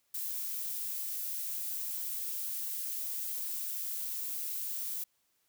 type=noise; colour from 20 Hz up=violet; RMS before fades=-37 dBFS; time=0.14-5.04 s; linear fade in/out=5 ms; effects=white hiss -75 dBFS RMS until 5.48 s